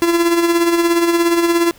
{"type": "tone with tremolo", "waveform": "45% pulse", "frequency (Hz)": 340, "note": "F4", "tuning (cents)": -46, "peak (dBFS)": -10, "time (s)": [0.02, 1.71], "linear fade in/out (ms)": 0, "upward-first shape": "sine", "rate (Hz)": 17, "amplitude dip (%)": 50, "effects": ["pink hiss -45 dBFS RMS until 1.78 s"]}